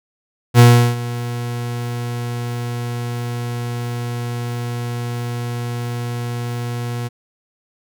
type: tone with ADSR envelope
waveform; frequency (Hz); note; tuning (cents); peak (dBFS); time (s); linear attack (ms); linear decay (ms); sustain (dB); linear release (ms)
40% pulse; 120.1; B2; -48; -3; 0.54-7.09; 52; 360; -18; 23
effects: none